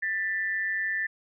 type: tone pair together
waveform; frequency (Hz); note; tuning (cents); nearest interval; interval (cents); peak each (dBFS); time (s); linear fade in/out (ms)
sine; 1778 / 1971.3; A6 / B6; +18 / -4; major second; 178; -27 / -33; 0.02-1.07; 10
effects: none